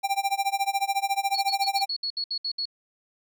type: tone with tremolo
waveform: square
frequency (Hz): 790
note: G5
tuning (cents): +13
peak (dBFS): -21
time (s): 0.03-1.86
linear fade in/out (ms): 20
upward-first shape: sine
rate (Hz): 14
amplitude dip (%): 95
type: tone bursts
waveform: sine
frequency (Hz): 4364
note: C#8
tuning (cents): -28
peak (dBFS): -26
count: 10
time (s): 1.34-2.655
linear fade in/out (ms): 5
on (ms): 73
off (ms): 65
effects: none